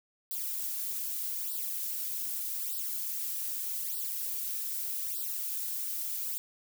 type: noise with flanger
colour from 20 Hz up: violet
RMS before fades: -35 dBFS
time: 0.31-6.38 s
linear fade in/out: 0 ms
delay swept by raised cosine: 0.22 to 4.62 ms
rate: 0.82 Hz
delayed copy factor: +0.95
effects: none